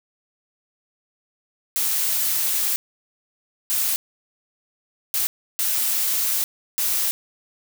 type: noise bursts at uneven times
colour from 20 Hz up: blue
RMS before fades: -22 dBFS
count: 5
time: 1.76-2.76 / 3.7-3.96 / 5.14-5.27 / 5.59-6.44 / 6.78-7.11 s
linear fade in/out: 0 ms
effects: none